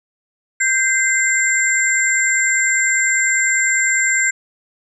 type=tone cluster; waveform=sine; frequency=1570 / 2065 / 7390 Hz; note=G6 / C7 / A#8; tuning=+2 / -23 / -16 cents; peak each=-18 dBFS; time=0.6-4.31 s; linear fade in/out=10 ms; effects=none